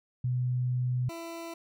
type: tone pair in turn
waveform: sine / 20% pulse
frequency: 125.1 / 334 Hz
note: B2 / E4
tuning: +23 / +23 cents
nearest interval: octave + perfect fourth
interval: 1700 cents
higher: second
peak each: -26 / -33 dBFS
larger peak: first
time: 0.24-1.09 / 1.09-1.54 s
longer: first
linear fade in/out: 5 ms
effects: none